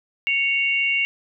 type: tone pair together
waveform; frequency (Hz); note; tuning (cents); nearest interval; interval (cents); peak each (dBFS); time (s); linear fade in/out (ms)
sine; 2217 / 2772; C#7 / F7; 0 / -14; major third; 386; -21; 0.27-1.05; 0
effects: none